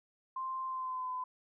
sine tone with pitch glide, 1046.5 to 1013.2 Hz, C6 to B5, 0 to +44 cents, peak -35 dBFS, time 0.36-1.24 s, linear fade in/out 5 ms, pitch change -56 cents, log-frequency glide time 0.66-1.11 s, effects none

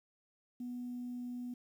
sine tone, 245.5 Hz, B3, 10 cents flat, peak -38 dBFS, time 0.6-1.54 s, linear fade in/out 5 ms, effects tanh soft clip ceiling -35 dBFS + 11-bit

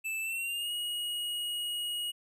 square tone with pitch glide, 2637 to 2892 Hz, E7 to F#7, 0 to -40 cents, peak -33 dBFS, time 0.04-2.12 s, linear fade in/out 20 ms, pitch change +160 cents, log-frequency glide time 0.21-0.72 s, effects none

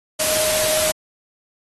sine tone in noise, 622.3 Hz, D#5, in tune, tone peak -22 dBFS, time 0.19-0.92 s, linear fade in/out 10 ms, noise white, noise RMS -20 dBFS, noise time 0.19-0.92 s, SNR -5 dB, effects AAC 32 kbps

